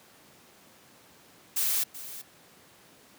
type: noise with echo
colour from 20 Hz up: blue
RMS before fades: -27 dBFS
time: 1.56-1.84 s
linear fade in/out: 10 ms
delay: 380 ms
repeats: 1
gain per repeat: -14 dB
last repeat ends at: 2.22 s
effects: pink hiss -56 dBFS RMS until 3.18 s + high-pass 150 Hz 12 dB/octave